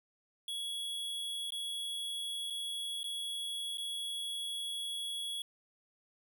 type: tone with dropouts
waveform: square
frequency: 3352 Hz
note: G#7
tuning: 15 cents sharp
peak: -37 dBFS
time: 0.48-5.42 s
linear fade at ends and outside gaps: 2 ms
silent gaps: 1.505-1.521 / 2.501-2.505 / 3.032-3.041 / 3.773-3.781 s
effects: none